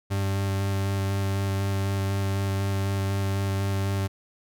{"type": "tone with vibrato", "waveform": "40% pulse", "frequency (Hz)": 98, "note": "G2", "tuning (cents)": 0, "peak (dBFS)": -23, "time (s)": [0.1, 4.08], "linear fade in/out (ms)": 20, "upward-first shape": "square", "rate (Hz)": 4, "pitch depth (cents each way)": 9, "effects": []}